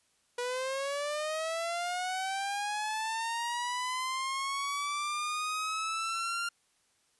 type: linear sweep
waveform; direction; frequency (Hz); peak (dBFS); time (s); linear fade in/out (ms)
sawtooth; up; 483.9 to 1396.9; -28; 0.38-6.49; 5
effects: white hiss -71 dBFS RMS until 7.19 s + resampled to 24000 Hz